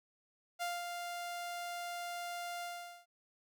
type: tone with ADSR envelope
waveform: sawtooth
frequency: 698.5 Hz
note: F5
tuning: in tune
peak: -31 dBFS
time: 0.59-3.06 s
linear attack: 31 ms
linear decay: 200 ms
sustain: -5 dB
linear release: 430 ms
effects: none